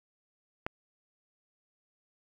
click, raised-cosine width 0.5 ms, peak -17 dBFS, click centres 0.665 s, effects 8-bit

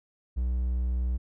triangle tone, 61.74 Hz, B1, in tune, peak -23 dBFS, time 0.36-1.18 s, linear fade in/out 20 ms, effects none

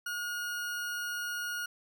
40% pulse tone, 1437 Hz, F6, 49 cents sharp, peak -33 dBFS, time 0.06-1.66 s, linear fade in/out 5 ms, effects none

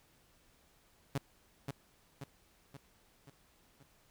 sawtooth tone with echo, 138.59 Hz, C#3, in tune, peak -28 dBFS, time 1.15-1.18 s, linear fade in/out 5 ms, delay 530 ms, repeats 5, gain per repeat -5 dB, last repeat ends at 3.83 s, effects pink hiss -68 dBFS RMS until 4.1 s

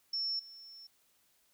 sine tone with level steps, 5400 Hz, E8, 41 cents sharp, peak -32 / -49 dBFS, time 0.13-0.87 s, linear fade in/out 5 ms, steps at 0.39 s, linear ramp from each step 5 ms, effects white hiss -71 dBFS RMS until 1.53 s

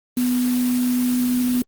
sine tone in noise, 248.1 Hz, B3, 8 cents sharp, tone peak -17 dBFS, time 0.17-1.62 s, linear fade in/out 2 ms, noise white, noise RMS -31 dBFS, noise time 0.17-1.62 s, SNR +11 dB, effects Opus 24 kbps

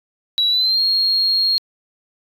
sine tone with pitch glide, 3908 to 4262 Hz, B7 to C8, -19 to +31 cents, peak -13 dBFS, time 0.38-1.58 s, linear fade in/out 0 ms, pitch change +150 cents, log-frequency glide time 0.49-0.82 s, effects tanh soft clip ceiling -9 dBFS

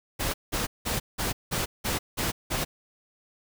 pink noise bursts, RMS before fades -28 dBFS, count 8, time 0.19-2.65 s, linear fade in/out 20 ms, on 150 ms, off 180 ms, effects none

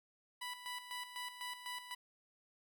15% pulse tone with tremolo, 987.8 Hz, B5, in tune, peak -35 dBFS, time 0.41-1.95 s, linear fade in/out 10 ms, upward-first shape square, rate 4 Hz, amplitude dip 65%, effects none

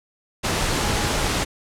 sine tone in noise, 830 Hz, G#5, 1 cent flat, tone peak -33 dBFS, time 0.8-1.3 s, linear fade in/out 20 ms, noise pink, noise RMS -22 dBFS, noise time 0.43-1.45 s, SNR -14 dB, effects low-pass 9000 Hz 12 dB/octave

